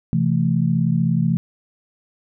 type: chord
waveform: sine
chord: A minor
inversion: first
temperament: equal with one note detuned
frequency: 130.81 / 167.11 / 220 Hz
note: C3 / E3 / A3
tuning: 0 / +24 / 0 cents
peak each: -21 / -18 / -22 dBFS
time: 0.13-1.37 s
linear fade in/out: 0 ms
effects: none